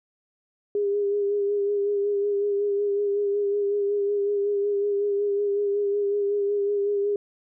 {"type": "tone with vibrato", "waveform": "sine", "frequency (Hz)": 405.8, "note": "G#4", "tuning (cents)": -40, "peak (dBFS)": -21, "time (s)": [0.75, 7.16], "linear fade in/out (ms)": 2, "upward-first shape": "sine", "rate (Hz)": 5.4, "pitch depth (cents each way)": 28, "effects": []}